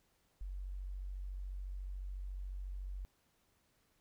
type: tone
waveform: sine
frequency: 47.01 Hz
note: F#1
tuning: 28 cents sharp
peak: -40 dBFS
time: 0.41-3.05 s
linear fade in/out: 0 ms
effects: pink hiss -75 dBFS RMS until 4 s